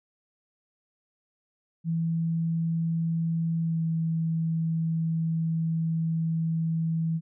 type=tone with pitch glide; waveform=sine; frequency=164.81 to 162.92 Hz; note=E3 to E3; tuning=0 to -20 cents; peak=-24 dBFS; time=1.84-7.21 s; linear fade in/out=50 ms; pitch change=-20 cents; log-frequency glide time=3.61-3.82 s; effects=none